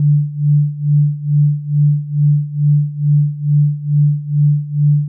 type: tone with tremolo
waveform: sine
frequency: 146.83 Hz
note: D3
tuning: in tune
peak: -7 dBFS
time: 0-5.08 s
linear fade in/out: 2 ms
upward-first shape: sine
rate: 2.3 Hz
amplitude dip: 85%
effects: none